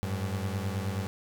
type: beating tone pair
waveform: 30% pulse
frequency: 94.9 / 104.3 Hz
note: F#2 / G#2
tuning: +44 / +8 cents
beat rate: 9.4 Hz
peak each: -29 / -32 dBFS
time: 0.03-1.07 s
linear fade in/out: 0 ms
effects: none